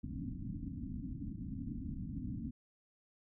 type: low-pass noise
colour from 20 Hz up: white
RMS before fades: -42 dBFS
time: 0.03-2.51 s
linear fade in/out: 10 ms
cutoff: 290 Hz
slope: 96 dB/octave
effects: none